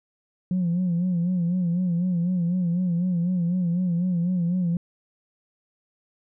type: tone with vibrato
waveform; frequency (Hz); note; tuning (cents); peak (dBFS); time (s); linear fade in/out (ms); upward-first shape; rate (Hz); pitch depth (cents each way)
sine; 176.6; F3; +20; -19; 0.51-4.77; 2; sine; 4; 80
effects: tanh soft clip ceiling -18 dBFS